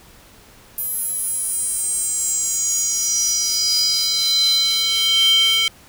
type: tone with high-pass filter sweep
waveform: square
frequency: 448 Hz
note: A4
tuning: 31 cents sharp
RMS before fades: -19 dBFS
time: 0.78-5.68 s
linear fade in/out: 2 ms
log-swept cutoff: 12000 to 2800 Hz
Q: 8.1
effects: pink hiss -47 dBFS RMS until 5.88 s